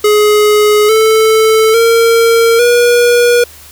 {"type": "tone with pitch steps", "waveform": "square", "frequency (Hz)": [420.3, 439.7, 459.9, 481.1], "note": ["G#4", "A4", "A#4", "B4"], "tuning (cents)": [21, -1, -23, -45], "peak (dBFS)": -6, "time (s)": [0.04, 3.44], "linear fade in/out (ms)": 5, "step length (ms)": 850, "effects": ["added 76 Hz sine -41 dBFS peak until 3.71 s", "white hiss -36 dBFS RMS until 3.71 s"]}